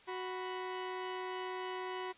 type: tone pair together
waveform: sawtooth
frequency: 370 / 987.8 Hz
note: F#4 / B5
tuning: 0 / 0 cents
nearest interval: octave + perfect fourth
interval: 1700 cents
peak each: -36 / -39 dBFS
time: 0.07-2.13 s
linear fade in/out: 20 ms
effects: white hiss -60 dBFS RMS until 2.17 s + resampled to 8000 Hz